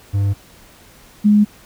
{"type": "tone pair in turn", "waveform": ["triangle", "sine"], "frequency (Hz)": [99.9, 208.4], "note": ["G2", "G#3"], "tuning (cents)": [33, 6], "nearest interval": "octave + minor second", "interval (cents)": 1273, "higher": "second", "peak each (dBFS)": [-12, -8], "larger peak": "second", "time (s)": [[0.13, 0.34], [1.24, 1.45]], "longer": "neither", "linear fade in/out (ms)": 20, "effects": ["pink hiss -46 dBFS RMS until 1.65 s"]}